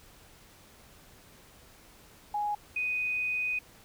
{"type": "tone pair in turn", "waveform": "sine", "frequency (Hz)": [830.6, 2493], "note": ["G#5", "D#7"], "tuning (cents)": [0, 3], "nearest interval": "octave + perfect fifth", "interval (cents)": 1903, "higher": "second", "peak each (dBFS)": -28, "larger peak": "neither", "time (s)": [[2.34, 2.55], [2.76, 3.59]], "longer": "second", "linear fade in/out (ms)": 5, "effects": ["pink hiss -56 dBFS RMS until 3.84 s"]}